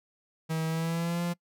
45% pulse tone with pitch glide, 160.6 to 173.12 Hz, E3 to F3, -45 to -15 cents, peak -28 dBFS, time 0.49-1.34 s, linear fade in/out 20 ms, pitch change +130 cents, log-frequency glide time 0.67-1.23 s, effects noise-tail reverb RT60 0.1 s tail -24 dB re dry

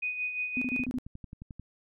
sine tone with tremolo, 2489 Hz, D#7, in tune, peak -28 dBFS, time 0.02-0.86 s, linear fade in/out 10 ms, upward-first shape sine, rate 5.7 Hz, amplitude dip 55%
sine tone bursts, 252.3 Hz, B3, 37 cents sharp, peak -29 dBFS, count 6, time 0.57-0.985 s, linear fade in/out 0 ms, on 45 ms, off 29 ms
click train, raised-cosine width 5 ms, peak -30 dBFS, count 10, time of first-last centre 0.8-1.596 s, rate 11.3 Hz
effects none

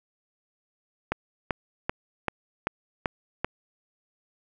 click train, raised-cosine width 0.5 ms, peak -10 dBFS, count 7, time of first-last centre 1.12-3.446 s, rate 2.58 Hz, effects none

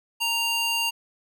square tone with high-pass filter, 930 Hz, A#5, 4 cents flat, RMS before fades -25 dBFS, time 0.2-0.91 s, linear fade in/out 20 ms, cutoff 1900 Hz, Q 4.4, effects none

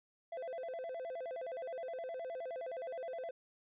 triangle tone with vibrato, 587.3 Hz, D5, in tune, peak -38 dBFS, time 0.32-3.31 s, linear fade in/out 5 ms, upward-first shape square, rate 9.6 Hz, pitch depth 230 cents each way, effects resampled to 8000 Hz

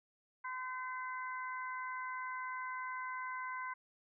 harmonic tone, 511 Hz, C5, 41 cents flat, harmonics 2 / 3 / 4, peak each -41 / -45 / -47 dBFS, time 0.44-3.74 s, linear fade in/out 10 ms, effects none

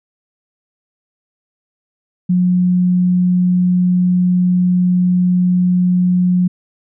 sine tone, 180.2 Hz, F#3, 45 cents flat, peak -10 dBFS, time 2.29-6.48 s, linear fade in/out 10 ms, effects none

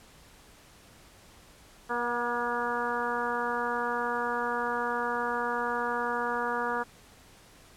harmonic tone with a mistuned harmonic, 239.5 Hz, A#3, 47 cents sharp, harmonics 1 / 2 / 3 / 4 / 5 / 6 / 7, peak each -39 / -34 / -37 / -33 / -35 / -35 / -38 dBFS, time 1.89-6.84 s, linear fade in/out 20 ms, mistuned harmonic 3, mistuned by +19 cents, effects pink hiss -55 dBFS RMS until 7.76 s + low-pass 12000 Hz 12 dB/octave

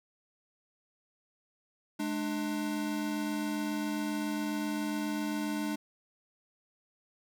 square tone pair together, 211.1 / 298.5 Hz, G#3 / D4, +29 / +28 cents, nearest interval tritone, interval 599 cents, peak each -36 / -34 dBFS, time 1.99-5.76 s, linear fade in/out 10 ms, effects none

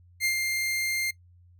sawtooth tone with ADSR envelope, 2107 Hz, C7, 12 cents sharp, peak -19 dBFS, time 0.2-1.11 s, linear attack 49 ms, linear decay 91 ms, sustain -4 dB, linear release 8 ms, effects noise-tail reverb RT60 0.1 s tail -20 dB re dry + added 88 Hz sine -53 dBFS peak until 1.59 s

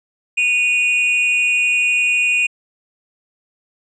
triangle tone pair together, 2472 / 2763 Hz, D#7 / F7, -12 / -19 cents, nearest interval major second, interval 193 cents, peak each -13 / -18 dBFS, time 0.37-2.47 s, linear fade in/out 10 ms, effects resampled to 24000 Hz

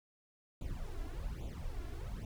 brown noise with flanger, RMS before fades -41 dBFS, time 0.61-2.25 s, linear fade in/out 2 ms, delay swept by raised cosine 0.28 to 2.98 ms, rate 1.2 Hz, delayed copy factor +0.9, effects none

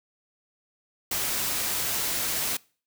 white noise, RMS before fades -28 dBFS, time 1.11-2.57 s, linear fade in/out 5 ms, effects noise-tail reverb RT60 0.4 s tail -24 dB re dry

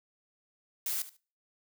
blue noise with echo, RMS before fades -33 dBFS, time 0.86-1.02 s, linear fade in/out 2 ms, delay 74 ms, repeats 2, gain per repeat -15 dB, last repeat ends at 1.168 s, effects noise-tail reverb RT60 0.4 s tail -24 dB re dry

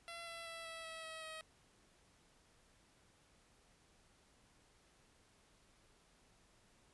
10% pulse tone with pitch steps, 678 / 670.6 / 663.3 / 656 / 648.9 / 641.8 / 634.8 Hz, E5 / E5 / E5 / E5 / E5 / E5 / D#5, +49 / +30 / +11 / -9 / -27 / -46 / +35 cents, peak -39 dBFS, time 0.08-1.41 s, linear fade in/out 0 ms, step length 190 ms, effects pink hiss -70 dBFS RMS until 6.93 s + resampled to 24000 Hz

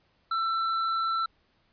triangle tone with tanh clipping, 1337 Hz, E6, 24 cents sharp, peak -27 dBFS, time 0.31-1.26 s, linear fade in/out 5 ms, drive 14 dB, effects pink hiss -68 dBFS RMS until 1.72 s + resampled to 11025 Hz

